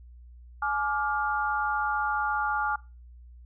sine chord, D diminished, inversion second, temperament just, 845.8 / 1174.7 / 1409.6 Hz, Ab5 / D6 / F6, +31 / 0 / +16 cents, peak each -29 / -31 / -29 dBFS, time 0.62-2.76 s, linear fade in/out 5 ms, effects noise-tail reverb RT60 0.3 s tail -22 dB re dry + added 60 Hz sine -46 dBFS peak until 3.45 s

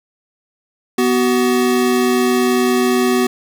square tone pair together, 246.9 / 376.2 Hz, B3 / F#4, 0 / +29 cents, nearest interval perfect fifth, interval 729 cents, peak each -16 dBFS, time 0.98-3.27 s, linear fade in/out 5 ms, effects 8-bit

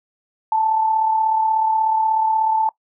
sine tone with amplitude modulation, 880 Hz, A5, in tune, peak -13 dBFS, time 0.52-2.69 s, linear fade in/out 2 ms, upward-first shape sine, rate 36.5 Hz, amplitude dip 45%, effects noise-tail reverb RT60 0.1 s tail -20 dB re dry

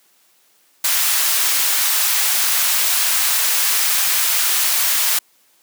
white high-pass noise, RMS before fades -17 dBFS, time 0.84-5.19 s, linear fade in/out 5 ms, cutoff 980 Hz, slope 12 dB/octave, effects white hiss -57 dBFS RMS until 5.62 s + high-pass 200 Hz 12 dB/octave

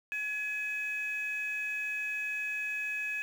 sine tone pair together, 1691 / 2538 Hz, G#6 / D#7, +31 / +34 cents, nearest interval perfect fifth, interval 703 cents, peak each -36 / -32 dBFS, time 0.12-3.22 s, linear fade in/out 0 ms, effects tanh soft clip ceiling -27 dBFS + 9-bit

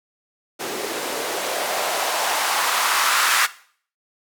blue noise with band-pass filter sweep, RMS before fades -22 dBFS, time 0.59-3.47 s, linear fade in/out 20 ms, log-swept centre 350 to 1400 Hz, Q 1.9, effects noise-tail reverb RT60 0.5 s tail -17 dB re dry

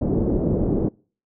white low-pass noise, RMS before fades -21 dBFS, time 0.01-0.89 s, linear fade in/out 10 ms, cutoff 430 Hz, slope 24 dB/octave, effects noise-tail reverb RT60 0.4 s tail -25 dB re dry

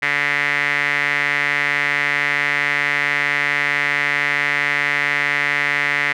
sawtooth tone with band-pass filter, 144.5 Hz, D3, 28 cents flat, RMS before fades -19 dBFS, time 0.02-6.13 s, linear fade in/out 10 ms, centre 2000 Hz, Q 6.1, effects none

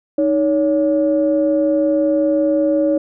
sine tone pair together, 311.1 / 563.4 Hz, D#4 / C#5, 0 / +28 cents, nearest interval minor seventh, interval 1028 cents, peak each -15 dBFS, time 0.18-2.98 s, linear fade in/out 5 ms, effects tanh soft clip ceiling -5 dBFS

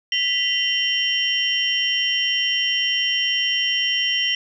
sine tone cluster, 1977 / 2794 / 3081 / 5570 Hz, B6 / F7 / G7 / F8, +1 / 0 / -31 / -5 cents, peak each -26 / -24 / -21 / -28 dBFS, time 0.12-4.35 s, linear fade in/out 2 ms, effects none

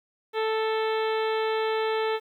harmonic tone with a mistuned harmonic, 440 Hz, A4, in tune, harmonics 1 / 2 / 3 / 4 / 5 / 6 / 7 / 8 / 9, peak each -25 / -31 / -35 / -37 / -39 / -41 / -42 / -43 / -44 dBFS, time 0.33-2.2 s, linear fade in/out 50 ms, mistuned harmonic 7, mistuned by +38 cents, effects 10-bit

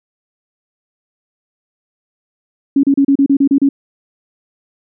sine tone bursts, 277.2 Hz, C#4, in tune, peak -7 dBFS, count 9, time 2.76-3.69 s, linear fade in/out 5 ms, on 74 ms, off 33 ms, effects none

